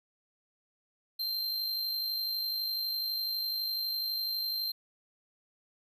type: tone with amplitude modulation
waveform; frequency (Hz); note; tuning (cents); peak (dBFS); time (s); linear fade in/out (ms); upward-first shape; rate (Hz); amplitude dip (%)
square; 4149; C8; -15; -30; 1.19-4.72; 10; sine; 52; 35
effects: none